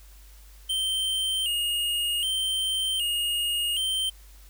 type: tone with vibrato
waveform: square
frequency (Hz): 2985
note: F#7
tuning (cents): +15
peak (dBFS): -25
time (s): 0.69-4.1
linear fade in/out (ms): 10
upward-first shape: square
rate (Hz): 0.65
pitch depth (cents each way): 76
effects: added 50 Hz sine -47 dBFS peak until 4.49 s + white hiss -56 dBFS RMS until 4.49 s